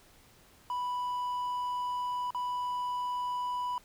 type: tone with dropouts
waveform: triangle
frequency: 987.8 Hz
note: B5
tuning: in tune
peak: -29 dBFS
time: 0.7-3.78 s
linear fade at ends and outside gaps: 1 ms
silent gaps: 2.306-2.347 s
effects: pink hiss -60 dBFS RMS until 3.84 s